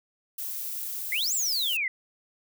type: noise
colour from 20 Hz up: violet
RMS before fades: -34 dBFS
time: 0.38-1.77 s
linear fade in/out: 5 ms
type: exponential two-way sweep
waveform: sine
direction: up then down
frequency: 1975.5 to 7890 to 1975.5 Hz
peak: -25 dBFS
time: 1.12-1.88 s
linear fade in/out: 2 ms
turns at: 1.34 s
effects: none